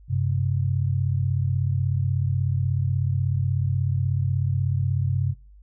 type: tone pair together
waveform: sine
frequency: 95.8 / 132.2 Hz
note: G2 / C3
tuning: -39 / +18 cents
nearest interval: tritone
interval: 557 cents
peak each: -23 dBFS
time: 0.08-5.35 s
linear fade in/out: 50 ms
effects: noise-tail reverb RT60 0.3 s tail -22 dB re dry + added 50 Hz sine -46 dBFS peak until 5.62 s